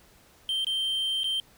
triangle tone with dropouts, 3136 Hz, G7, in tune, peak -24 dBFS, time 0.49-1.4 s, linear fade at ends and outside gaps 1 ms, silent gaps 0.646-0.668 / 1.234-1.242 s, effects pink hiss -58 dBFS RMS until 1.57 s

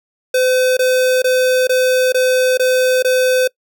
square tone bursts, 510 Hz, C5, 44 cents flat, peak -12 dBFS, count 7, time 0.34-3.476 s, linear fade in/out 5 ms, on 430 ms, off 21 ms, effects noise-tail reverb RT60 0.1 s tail -24 dB re dry

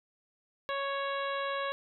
harmonic tone, 554.4 Hz, C#5, in tune, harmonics 1 / 2 / 3 / 4 / 5 / 6 / 7, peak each -35 / -35 / -39 / -45 / -45 / -46 / -46 dBFS, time 0.69-1.72 s, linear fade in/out 0 ms, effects none

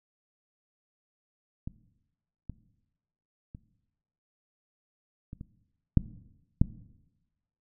clicks, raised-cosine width 5 ms, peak -23 / -25 / -30 / -28 / -28 / -7 / -8 dBFS, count 7, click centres 1.675 / 2.497 / 3.549 / 5.331 / 5.411 / 5.973 / 6.615 s, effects noise-tail reverb RT60 1.0 s tail -17 dB re dry

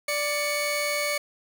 sawtooth tone pair together, 587.3 / 2228 Hz, D5 / C#7, 0 / +8 cents, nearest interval octave + major seventh, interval 2308 cents, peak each -24 dBFS, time 0.08-1.18 s, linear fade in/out 5 ms, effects 8-bit

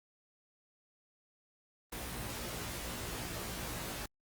pink noise with comb filter, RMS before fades -41 dBFS, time 1.92-4.06 s, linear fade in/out 5 ms, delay 17 ms, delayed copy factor +1, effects Opus 32 kbps

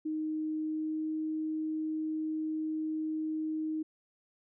sine tone with pitch glide, 311.1 to 312.9 Hz, D#4 to D#4, 0 to +10 cents, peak -31 dBFS, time 0.05-3.83 s, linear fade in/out 10 ms, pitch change +10 cents, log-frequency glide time 0.6-1.11 s, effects none

